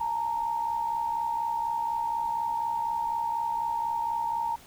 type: tone pair together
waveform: sine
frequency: 863 / 927.1 Hz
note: A5 / A#5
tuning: -34 / -10 cents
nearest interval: minor second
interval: 124 cents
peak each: -34 / -27 dBFS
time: 0-4.56 s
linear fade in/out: 10 ms
effects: pink hiss -52 dBFS RMS until 4.66 s